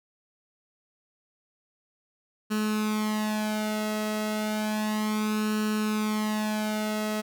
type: tone with flanger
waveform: sawtooth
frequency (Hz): 213.9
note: A3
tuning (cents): -49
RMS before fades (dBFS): -28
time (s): 2.5-7.22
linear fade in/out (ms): 20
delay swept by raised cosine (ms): 0.71 to 1.53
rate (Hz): 0.32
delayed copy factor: +0.75
effects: none